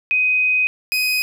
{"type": "tone pair in turn", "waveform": ["sine", "30% pulse"], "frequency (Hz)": [2508, 2508], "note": ["D#7", "D#7"], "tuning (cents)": [13, 13], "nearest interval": "unison", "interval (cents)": 0, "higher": "neither", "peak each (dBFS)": -14, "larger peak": "neither", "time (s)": [[0.11, 0.67], [0.92, 1.22]], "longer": "first", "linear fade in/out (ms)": 0, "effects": []}